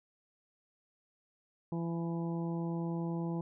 harmonic tone with a mistuned harmonic, 168.1 Hz, E3, 34 cents sharp, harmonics 1 / 2 / 3 / 4 / 5 / 6, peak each -34 / -39 / -47 / -50 / -48 / -51 dBFS, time 1.72-3.41 s, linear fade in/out 2 ms, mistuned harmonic 6, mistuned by -32 cents, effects none

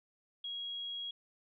sine tone, 3300 Hz, G#7, 12 cents flat, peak -38 dBFS, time 0.44-1.11 s, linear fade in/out 5 ms, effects none

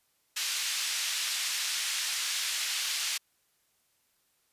white band-pass noise, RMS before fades -32 dBFS, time 0.36-3.18 s, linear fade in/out 10 ms, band 2000 to 6100 Hz, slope 12 dB/octave, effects white hiss -72 dBFS RMS until 4.52 s + resampled to 32000 Hz

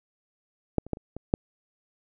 clicks, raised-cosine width 2 ms, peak -9 / -28 / -14 / -29 / -23 / -7 dBFS, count 6, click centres 0.783 / 0.866 / 0.933 / 0.971 / 1.166 / 1.339 s, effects none

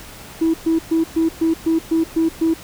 sine tone bursts, 325.9 Hz, E4, 20 cents flat, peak -12 dBFS, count 9, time 0.41-2.54 s, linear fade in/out 10 ms, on 130 ms, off 120 ms, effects tanh soft clip ceiling -10 dBFS + pink hiss -38 dBFS RMS until 2.63 s

